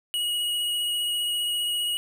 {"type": "tone with vibrato", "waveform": "square", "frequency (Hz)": 2900, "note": "F#7", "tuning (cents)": -35, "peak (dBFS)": -25, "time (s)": [0.14, 1.97], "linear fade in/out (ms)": 0, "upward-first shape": "sine", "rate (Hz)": 15, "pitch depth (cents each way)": 14, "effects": []}